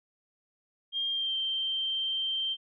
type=tone with pitch glide; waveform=sine; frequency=3209 to 3139 Hz; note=G7 to G7; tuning=+40 to +2 cents; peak=-28 dBFS; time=0.92-2.57 s; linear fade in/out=50 ms; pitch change=-38 cents; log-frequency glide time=1.1-1.35 s; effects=none